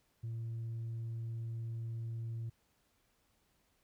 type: tone with tanh clipping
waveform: triangle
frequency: 114.6 Hz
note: A#2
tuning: 29 cents flat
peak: -38 dBFS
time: 0.23-2.5 s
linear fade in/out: 10 ms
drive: 6 dB
effects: pink hiss -75 dBFS RMS until 3.83 s